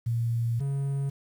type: tone pair in turn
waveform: sine / triangle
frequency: 116.54 / 138.59 Hz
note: A#2 / C#3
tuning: 0 / 0 cents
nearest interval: minor third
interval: 300 cents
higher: second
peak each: -24 dBFS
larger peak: neither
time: 0.06-0.6 / 0.6-1.1 s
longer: first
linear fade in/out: 10 ms
effects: 9-bit